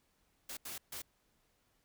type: noise bursts at uneven times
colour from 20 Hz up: white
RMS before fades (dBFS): -44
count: 3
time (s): 0.49-0.57 / 0.65-0.78 / 0.92-1.02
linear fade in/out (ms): 5
effects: pink hiss -75 dBFS RMS until 1.84 s